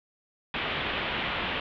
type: low-pass noise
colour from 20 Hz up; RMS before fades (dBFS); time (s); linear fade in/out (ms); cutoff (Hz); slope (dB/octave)
white; -31; 0.54-1.6; 2; 3400; 48
effects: none